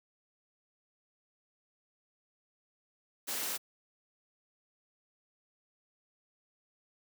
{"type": "noise with amplitude modulation", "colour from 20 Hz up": "white", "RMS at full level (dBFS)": -33, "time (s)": [3.27, 3.58], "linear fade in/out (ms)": 20, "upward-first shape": "sine", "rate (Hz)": 279, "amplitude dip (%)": 65, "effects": ["high-pass 200 Hz 12 dB/octave"]}